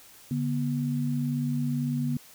sine tone pair together, 143.9 / 242 Hz, D3 / B3, -35 / -35 cents, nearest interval major sixth, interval 900 cents, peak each -28 dBFS, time 0.31-2.17 s, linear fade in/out 2 ms, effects white hiss -52 dBFS RMS until 2.34 s

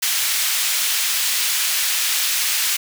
pink high-pass noise, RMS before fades -20 dBFS, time 0.02-2.77 s, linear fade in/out 10 ms, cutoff 2500 Hz, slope 12 dB/octave, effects none

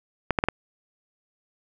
clicks, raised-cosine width 0.5 ms, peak -6 dBFS, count 4, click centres 0.307 / 0.388 / 0.439 / 0.486 s, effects none

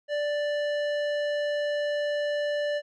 square tone with low-pass filter, 587 Hz, D5, 1 cent flat, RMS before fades -28 dBFS, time 0.08-2.82 s, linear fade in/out 50 ms, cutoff 3200 Hz, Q 0.8, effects none

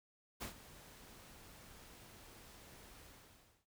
pink noise with ADSR envelope, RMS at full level -43 dBFS, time 0.4-3.66 s, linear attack 20 ms, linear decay 110 ms, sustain -15 dB, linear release 640 ms, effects none

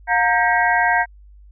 sine tone cluster, 714 / 925 / 1592 / 1909 / 2189 Hz, F5 / A#5 / G6 / A#6 / C#7, +38 / -14 / +26 / +41 / -22 cents, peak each -19 / -20 / -19 / -21 / -27 dBFS, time 0.07-1.06 s, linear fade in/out 50 ms, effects added 50 Hz sine -42 dBFS peak until 1.51 s

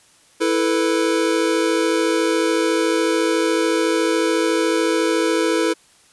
square chord, E suspended fourth, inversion none, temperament equal, 329.6 / 440 / 493.9 Hz, E4 / A4 / B4, 0 / 0 / 0 cents, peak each -20 / -22 / -23 dBFS, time 0.4-5.74 s, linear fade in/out 20 ms, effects white hiss -53 dBFS RMS until 6.12 s + resampled to 24000 Hz

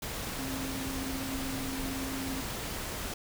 sine tone in noise, 266.4 Hz, C4, 31 cents sharp, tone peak -36 dBFS, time 0.39-2.41 s, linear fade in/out 5 ms, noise pink, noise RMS -37 dBFS, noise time 0.02-3.14 s, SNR -2 dB, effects none

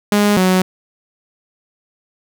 sawtooth tone pair in turn, 206.3 / 185.41 Hz, G#3 / F#3, -11 / +4 cents, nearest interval major second, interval 185 cents, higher first, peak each -7 dBFS, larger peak neither, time 0.12-0.37 / 0.37-0.62 s, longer neither, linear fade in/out 2 ms, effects none

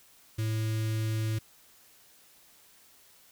square tone with notch filter, 110 Hz, A2, in tune, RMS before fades -30 dBFS, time 0.38-1.39 s, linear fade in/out 10 ms, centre 810 Hz, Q 0.54, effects white hiss -59 dBFS RMS until 3.31 s

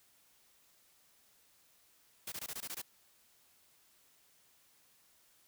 white noise bursts, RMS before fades -42 dBFS, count 8, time 2.27-2.818 s, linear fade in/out 5 ms, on 51 ms, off 20 ms, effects white hiss -68 dBFS RMS until 5.47 s

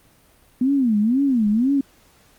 sine tone with vibrato, 241.3 Hz, B3, 40 cents flat, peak -15 dBFS, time 0.61-1.81 s, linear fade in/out 5 ms, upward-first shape sine, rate 2 Hz, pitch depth 270 cents each way, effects pink hiss -55 dBFS RMS until 2.38 s + Opus 32 kbps

